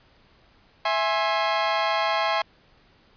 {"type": "chord", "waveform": "sawtooth", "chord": "E augmented", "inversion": "none", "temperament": "equal with one note detuned", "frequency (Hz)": [659.3, 830.6, 1065.4], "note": ["E5", "G#5", "B#5"], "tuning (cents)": [0, 0, 31], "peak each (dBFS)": -22, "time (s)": [0.85, 2.42], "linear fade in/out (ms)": 5, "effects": ["pink hiss -58 dBFS RMS until 3.16 s", "resampled to 11025 Hz"]}